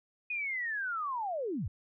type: linear sweep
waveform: sine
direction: down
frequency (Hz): 2499 to 63.5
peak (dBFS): -32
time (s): 0.3-1.68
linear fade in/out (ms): 5
effects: none